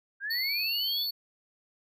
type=linear sweep; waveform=sine; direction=up; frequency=1558 to 3577 Hz; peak=-31 dBFS; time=0.2-1.07 s; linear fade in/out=50 ms
type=tone; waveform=square; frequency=4435 Hz; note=C#8; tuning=in tune; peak=-30 dBFS; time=0.3-1.11 s; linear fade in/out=10 ms
effects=none